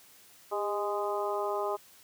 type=harmonic tone with a mistuned harmonic; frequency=206.7 Hz; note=G#3; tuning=8 cents flat; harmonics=2 / 3 / 4 / 5 / 6; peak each=-33 / -35 / -36 / -37 / -38 dBFS; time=0.51-1.77 s; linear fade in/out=20 ms; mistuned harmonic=2; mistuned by=-38 cents; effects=white hiss -57 dBFS RMS until 2.03 s + high-pass 60 Hz 12 dB/octave